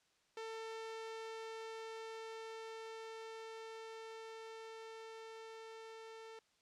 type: tone with level ramp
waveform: sawtooth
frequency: 447.2 Hz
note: A4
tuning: 28 cents sharp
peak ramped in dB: -40 to -47 dBFS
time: 0.37-6.39 s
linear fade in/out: 2 ms
effects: white hiss -75 dBFS RMS until 6.61 s + low-pass 6000 Hz 12 dB/octave